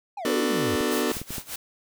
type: exponential sweep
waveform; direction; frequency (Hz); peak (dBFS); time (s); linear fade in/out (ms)
triangle; down; 857 to 83.1; -29; 0.17-0.76; 5
type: chord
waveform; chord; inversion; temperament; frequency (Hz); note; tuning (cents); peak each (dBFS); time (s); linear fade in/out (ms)
sawtooth; B minor seventh; none; just; 246.9 / 296.3 / 370.4 / 444.5; B3 / D4 / F#4 / A4; 0 / +15 / +2 / +18; -24; 0.25-1.12; 2
type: clicks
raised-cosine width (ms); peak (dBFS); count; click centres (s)
3; -22; 5; 0.808 / 1.168 / 1.216 / 1.306 / 1.382
type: noise with tremolo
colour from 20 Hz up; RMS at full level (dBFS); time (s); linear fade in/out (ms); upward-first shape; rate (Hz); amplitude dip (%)
white; -33; 0.91-1.56; 5; sine; 5.1; 90
effects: none